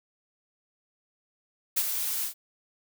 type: noise with ADSR envelope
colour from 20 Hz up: blue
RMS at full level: -24 dBFS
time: 1.76-2.34 s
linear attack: 16 ms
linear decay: 54 ms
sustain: -6 dB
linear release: 100 ms
effects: none